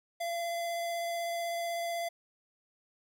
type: tone with vibrato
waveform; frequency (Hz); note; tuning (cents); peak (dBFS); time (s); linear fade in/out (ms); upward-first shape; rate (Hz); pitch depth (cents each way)
square; 682; F5; -41; -33; 0.2-2.09; 10; sine; 16; 10
effects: 12-bit